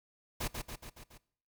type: noise with echo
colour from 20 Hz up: pink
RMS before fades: -35 dBFS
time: 0.4-0.48 s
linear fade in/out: 10 ms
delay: 140 ms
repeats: 5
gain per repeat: -4 dB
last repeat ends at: 1.18 s
effects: noise-tail reverb RT60 0.6 s tail -21 dB re dry